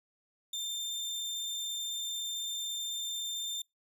30% pulse tone, 3591 Hz, A7, 35 cents sharp, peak -32 dBFS, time 0.53-3.62 s, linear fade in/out 5 ms, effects noise-tail reverb RT60 0.2 s tail -26 dB re dry

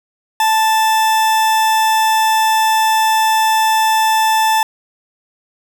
40% pulse tone, 880 Hz, A5, in tune, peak -10 dBFS, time 0.4-4.63 s, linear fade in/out 2 ms, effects none

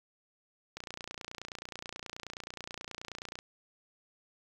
click train, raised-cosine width 0.2 ms, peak -23 dBFS, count 78, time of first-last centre 0.77-3.389 s, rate 29.4 Hz, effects 9-bit

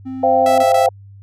triangle tone, 261.6 Hz, C4, in tune, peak -22 dBFS, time 0.05-0.64 s, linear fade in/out 20 ms
sine chord, C suspended fourth, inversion none, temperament equal with one note detuned, 523.3 / 688.8 / 784 Hz, C5 / F5 / G5, 0 / -24 / 0 cents, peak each -15 dBFS, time 0.23-0.89 s, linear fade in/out 5 ms
sawtooth tone bursts, 658 Hz, E5, 3 cents flat, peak -16 dBFS, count 3, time 0.46-0.862 s, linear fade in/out 2 ms, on 120 ms, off 21 ms
effects added 99 Hz sine -37 dBFS peak until 1.22 s + resampled to 32000 Hz

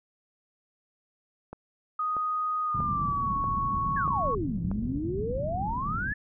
click train, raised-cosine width 1 ms, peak -25 dBFS, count 6, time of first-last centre 1.53-4.715 s, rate 1.57 Hz
sine tone with pitch glide, 1244.5 to 1108.7 Hz, D#6 to C#6, 0 to 0 cents, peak -26 dBFS, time 1.99-4.35 s, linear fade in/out 5 ms, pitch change -200 cents, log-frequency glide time 2.63-3.33 s
white low-pass noise, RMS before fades -34 dBFS, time 2.74-6.13 s, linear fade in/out 10 ms, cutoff 210 Hz, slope 24 dB/octave
sine exponential two-way sweep, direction down then up, 1764 to 164.81 to 1764 Hz, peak -29 dBFS, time 3.96-6.14 s, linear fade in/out 10 ms, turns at 4.61 s
effects none

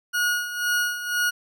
40% pulse tone with tremolo, 1447 Hz, F#6, 39 cents flat, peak -19 dBFS, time 0.13-1.31 s, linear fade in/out 20 ms, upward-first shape sine, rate 2 Hz, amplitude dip 70%, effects none

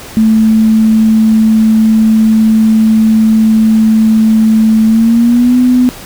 sine tone with pitch glide, 220 to 249.8 Hz, A3 to B3, 0 to +20 cents, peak -4 dBFS, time 0.17-5.89 s, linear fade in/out 0 ms, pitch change +220 cents, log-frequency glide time 4.86-5.57 s, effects pink hiss -29 dBFS RMS until 6.05 s

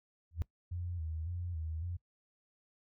sine tone with exponential growth, 82.41 Hz, E2, in tune, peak -26 dBFS, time 0.31-0.42 s, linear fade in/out 0 ms, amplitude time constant 22 ms
sine tone with vibrato, 83.6 Hz, E2, 25 cents sharp, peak -36 dBFS, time 0.71-1.97 s, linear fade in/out 10 ms, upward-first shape square, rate 1.8 Hz, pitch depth 83 cents each way
effects noise-tail reverb RT60 0.1 s tail -21 dB re dry + tanh soft clip ceiling -22 dBFS

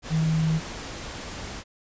sine tone in noise, 159.4 Hz, D#3, 42 cents sharp, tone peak -20 dBFS, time 0.09-0.61 s, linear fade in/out 50 ms, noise pink, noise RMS -36 dBFS, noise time 0.02-1.64 s, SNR +13 dB, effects resampled to 16000 Hz

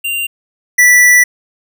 square tone pair in turn, 2780 / 1965.8 Hz, F7 / B6, -9 / -9 cents, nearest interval tritone, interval 600 cents, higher first, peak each -16 / -5 dBFS, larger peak second, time 0.04-0.27 / 0.78-1.24 s, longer second, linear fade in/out 10 ms, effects none

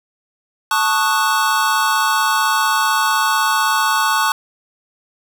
square chord, D# half-diminished seventh, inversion second, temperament equal, 880 / 1108.7 / 1244.5 / 1480 Hz, A5 / C#6 / D#6 / F#6, 0 / 0 / 0 / 0 cents, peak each -20 / -19 / -23 / -21 dBFS, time 0.71-4.32 s, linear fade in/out 2 ms, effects none

